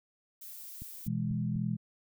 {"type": "noise", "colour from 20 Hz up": "violet", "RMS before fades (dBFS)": -46, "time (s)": [0.41, 1.08], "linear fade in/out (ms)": 10}
{"type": "click train", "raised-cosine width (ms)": 5, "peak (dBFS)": -31, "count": 4, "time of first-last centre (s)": [0.82, 1.559], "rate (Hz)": 4.06}
{"type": "chord", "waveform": "sine", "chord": "E major", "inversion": "second", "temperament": "equal", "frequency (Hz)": [123.47, 164.81, 207.7], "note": ["B2", "E3", "G#3"], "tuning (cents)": [0, 0, 0], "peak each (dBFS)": -34, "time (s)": [1.06, 1.77], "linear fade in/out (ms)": 20}
{"effects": []}